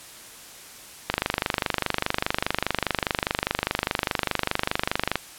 click train, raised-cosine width 0.3 ms, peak -5 dBFS, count 102, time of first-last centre 1.1-5.156 s, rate 24.9 Hz, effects white hiss -44 dBFS RMS until 5.38 s + low-pass 12000 Hz 12 dB/octave

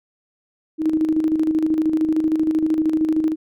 sine tone with tremolo, 314.7 Hz, D#4, 20 cents sharp, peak -14 dBFS, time 0.78-3.36 s, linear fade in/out 50 ms, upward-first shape square, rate 13 Hz, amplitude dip 50%, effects none

